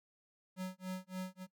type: tone with tremolo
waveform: square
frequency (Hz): 185.6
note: F#3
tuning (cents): +6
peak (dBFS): -38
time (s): 0.56-1.47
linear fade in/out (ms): 50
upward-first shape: sine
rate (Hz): 3.5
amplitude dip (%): 100
effects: noise-tail reverb RT60 0.1 s tail -21 dB re dry